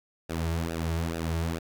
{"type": "tone with flanger", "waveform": "sawtooth", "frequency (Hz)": 82.41, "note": "E2", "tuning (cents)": 0, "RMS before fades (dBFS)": -30, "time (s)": [0.29, 1.59], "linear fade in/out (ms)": 10, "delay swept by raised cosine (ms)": [0.92, 4.02], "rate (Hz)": 2.3, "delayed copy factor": -0.9, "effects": ["10-bit"]}